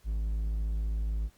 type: tone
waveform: triangle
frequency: 53.5 Hz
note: A1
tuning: 48 cents flat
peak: -26 dBFS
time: 0.04-1.3 s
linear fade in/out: 50 ms
effects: pink hiss -64 dBFS RMS until 1.37 s + Opus 48 kbps